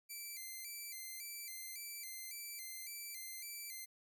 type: tone with vibrato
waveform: 5% pulse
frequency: 2200 Hz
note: C#7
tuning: 14 cents flat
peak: -36 dBFS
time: 0.09-3.86 s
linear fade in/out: 20 ms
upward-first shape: square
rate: 1.8 Hz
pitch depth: 97 cents each way
effects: none